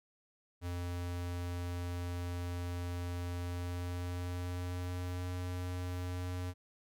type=tone with pitch glide; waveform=square; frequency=88 to 89.9 Hz; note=F2 to F#2; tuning=+14 to -49 cents; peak=-37 dBFS; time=0.61-6.54 s; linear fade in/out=50 ms; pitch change=+37 cents; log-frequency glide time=3.4-5.25 s; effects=none